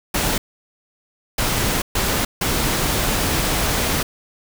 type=noise bursts at uneven times; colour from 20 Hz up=pink; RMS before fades=-20 dBFS; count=4; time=0.14-0.38 / 1.38-1.82 / 1.95-2.25 / 2.41-4.03 s; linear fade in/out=5 ms; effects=none